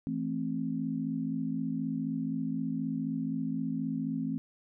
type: chord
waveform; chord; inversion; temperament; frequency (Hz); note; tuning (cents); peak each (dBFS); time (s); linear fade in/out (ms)
sine; A minor; second; just; 165 / 220 / 264; E3 / A3 / C4; +2 / 0 / +16; -36 / -35 / -33; 0.07-4.38; 0
effects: none